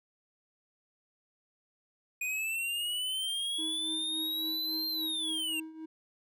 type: linear two-way sweep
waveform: square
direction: up then down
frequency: 2467 to 4186 to 2716 Hz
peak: -32 dBFS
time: 2.21-5.6 s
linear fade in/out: 5 ms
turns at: 4.88 s
type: tone with tremolo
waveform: triangle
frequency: 318 Hz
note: D#4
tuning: 38 cents sharp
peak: -35 dBFS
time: 3.58-5.86 s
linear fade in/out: 10 ms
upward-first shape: triangle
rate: 3.6 Hz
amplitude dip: 75%
effects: none